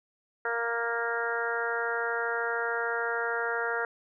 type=harmonic tone; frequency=233.1 Hz; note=A#3; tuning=in tune; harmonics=2 / 3 / 4 / 5 / 6 / 7 / 8; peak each=-33 / -37 / -37 / -42 / -32 / -35 / -38 dBFS; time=0.45-3.85 s; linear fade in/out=2 ms; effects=none